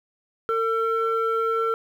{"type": "tone pair together", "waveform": "sine", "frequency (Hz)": [452.7, 1349.1], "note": ["A4", "E6"], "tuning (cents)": [49, 40], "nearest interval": "octave + perfect fifth", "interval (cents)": 1891, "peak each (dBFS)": -22, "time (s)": [0.49, 1.74], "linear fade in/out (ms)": 0, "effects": ["tanh soft clip ceiling -16 dBFS", "9-bit"]}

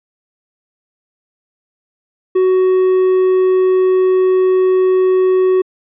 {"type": "tone", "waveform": "triangle", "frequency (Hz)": 372.4, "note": "F#4", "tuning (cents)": 11, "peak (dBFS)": -7, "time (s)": [2.35, 5.62], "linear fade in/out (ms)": 10, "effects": ["resampled to 8000 Hz"]}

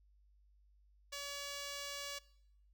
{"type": "tone", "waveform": "5% pulse", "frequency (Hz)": 568, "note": "C#5", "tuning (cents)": 42, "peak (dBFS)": -31, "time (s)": [1.12, 2.19], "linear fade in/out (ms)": 10, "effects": ["noise-tail reverb RT60 0.8 s tail -22 dB re dry", "added 50 Hz sine -65 dBFS peak until 2.73 s"]}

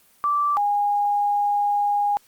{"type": "tone pair in turn", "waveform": "sine", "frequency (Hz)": [1167, 819.3], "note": ["D6", "G#5"], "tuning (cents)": [-11, -24], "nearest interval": "tritone", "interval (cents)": 613, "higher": "first", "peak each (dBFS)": -18, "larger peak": "neither", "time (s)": [[0.24, 0.57], [0.57, 2.17]], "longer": "second", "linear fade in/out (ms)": 0, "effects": ["white hiss -57 dBFS RMS until 2.27 s", "Opus 32 kbps"]}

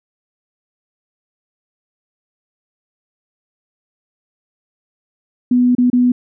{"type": "tone with dropouts", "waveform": "sine", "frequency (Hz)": 247.1, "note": "B3", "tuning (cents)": 1, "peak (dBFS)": -9, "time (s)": [5.51, 6.12], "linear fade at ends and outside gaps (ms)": 5, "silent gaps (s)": [[5.751, 5.782], [5.901, 5.93]], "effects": []}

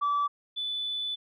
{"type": "tone pair in turn", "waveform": "sine", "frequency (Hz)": [1155, 3486], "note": ["D6", "A7"], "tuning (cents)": [-29, -17], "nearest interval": "octave + perfect fifth", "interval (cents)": 1912, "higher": "second", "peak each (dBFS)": [-22, -29], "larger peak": "first", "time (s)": [[0.01, 0.28], [0.56, 1.16]], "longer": "second", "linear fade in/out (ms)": 20, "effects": ["tanh soft clip ceiling -22 dBFS"]}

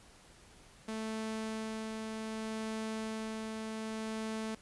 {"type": "tone with tremolo", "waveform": "sawtooth", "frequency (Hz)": 220, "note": "A3", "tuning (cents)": 0, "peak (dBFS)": -32, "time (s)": [0.88, 4.55], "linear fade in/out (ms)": 5, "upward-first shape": "sine", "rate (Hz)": 0.65, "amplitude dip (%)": 25, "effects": ["pink hiss -59 dBFS RMS until 4.61 s", "resampled to 24000 Hz"]}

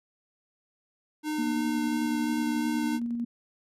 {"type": "tone with vibrato", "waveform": "square", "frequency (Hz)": 303.9, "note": "D#4", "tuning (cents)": -41, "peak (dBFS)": -29, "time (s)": [1.23, 3], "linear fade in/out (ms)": 50, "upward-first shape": "sine", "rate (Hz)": 2.9, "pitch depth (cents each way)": 9}
{"type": "tone with tremolo", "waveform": "sine", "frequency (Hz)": 236.1, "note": "A#3", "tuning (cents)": 22, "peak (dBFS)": -27, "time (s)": [1.38, 3.25], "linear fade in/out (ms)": 10, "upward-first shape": "square", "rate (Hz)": 11, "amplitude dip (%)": 25}
{"effects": ["resampled to 32000 Hz"]}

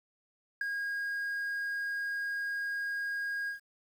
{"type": "tone with ADSR envelope", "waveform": "triangle", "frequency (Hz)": 1632, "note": "G#6", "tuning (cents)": -31, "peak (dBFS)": -23, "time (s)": [0.61, 3.6], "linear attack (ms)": 4, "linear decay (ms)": 8, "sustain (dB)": -7, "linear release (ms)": 120, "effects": ["tanh soft clip ceiling -24 dBFS", "10-bit"]}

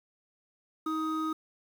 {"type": "tone pair together", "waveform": "triangle", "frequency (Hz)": [316.2, 1252.4], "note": ["D#4", "D#6"], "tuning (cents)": [28, 11], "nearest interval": "2 octaves", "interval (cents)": 2383, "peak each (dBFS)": [-29, -31], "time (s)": [0.86, 1.33], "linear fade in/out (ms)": 5, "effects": ["9-bit"]}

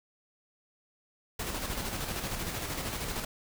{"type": "noise with tremolo", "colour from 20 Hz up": "pink", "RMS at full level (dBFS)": -34, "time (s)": [1.39, 3.25], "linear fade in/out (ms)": 5, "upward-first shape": "square", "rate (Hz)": 13, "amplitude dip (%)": 35, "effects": []}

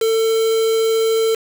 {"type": "tone with quantisation", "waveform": "triangle", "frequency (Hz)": 447.7, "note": "A4", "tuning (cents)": 30, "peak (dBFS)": -12, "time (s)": [0.01, 1.35], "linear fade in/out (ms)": 5, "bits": 4, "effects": []}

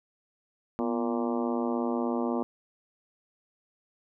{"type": "harmonic tone with a mistuned harmonic", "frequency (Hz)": 116.4, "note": "A#2", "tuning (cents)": -2, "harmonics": [2, 3, 4, 5, 6, 7, 8, 9, 10], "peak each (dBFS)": [-29, -33, -35, -37, -39, -40, -41, -42, -43], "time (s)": [0.79, 2.43], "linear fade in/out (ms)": 0, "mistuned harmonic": 2, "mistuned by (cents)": 76, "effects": []}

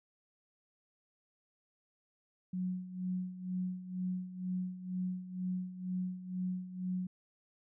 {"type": "tone with tremolo", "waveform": "sine", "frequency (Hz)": 183.2, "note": "F#3", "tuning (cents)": -17, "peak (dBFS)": -32, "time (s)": [2.53, 7.07], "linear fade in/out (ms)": 5, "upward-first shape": "sine", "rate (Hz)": 2.1, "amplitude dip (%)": 75, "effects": []}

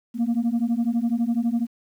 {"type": "beating tone pair", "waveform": "sine", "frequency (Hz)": [228.2, 240.2], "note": ["A#3", "B3"], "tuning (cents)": [-37, -48], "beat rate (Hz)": 12, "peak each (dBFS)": -21, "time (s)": [0.14, 1.67], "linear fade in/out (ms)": 50, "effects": ["tanh soft clip ceiling -17 dBFS", "9-bit"]}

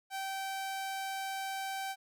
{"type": "tone", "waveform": "sawtooth", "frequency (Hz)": 775, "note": "G5", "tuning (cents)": -20, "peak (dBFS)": -32, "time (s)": [0.1, 1.96], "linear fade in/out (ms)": 50, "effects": []}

